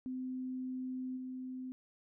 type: tone with level steps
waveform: sine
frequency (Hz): 256.7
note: C4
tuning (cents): -33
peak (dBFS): -37 / -40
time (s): 0.06-1.72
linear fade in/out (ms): 0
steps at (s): 1.16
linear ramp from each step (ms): 20
effects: none